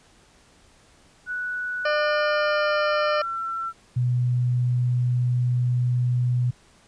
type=tone with pitch glide; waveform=sine; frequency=1477 to 1346.6 Hz; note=F#6 to E6; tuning=-3 to +36 cents; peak=-26 dBFS; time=1.26-3.73 s; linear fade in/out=50 ms; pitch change=-161 cents; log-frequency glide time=1.84-3.35 s
type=harmonic tone; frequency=600 Hz; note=D5; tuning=37 cents sharp; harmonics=1 / 2 / 3 / 4 / 5 / 7 / 8 / 9; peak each=-22 / -28 / -32 / -34 / -36 / -39 / -40 / -41 dBFS; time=1.85-3.22 s; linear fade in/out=5 ms
type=tone; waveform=sine; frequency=123.47 Hz; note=B2; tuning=in tune; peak=-19 dBFS; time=3.96-6.51 s; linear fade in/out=10 ms
effects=pink hiss -56 dBFS RMS until 6.87 s + resampled to 22050 Hz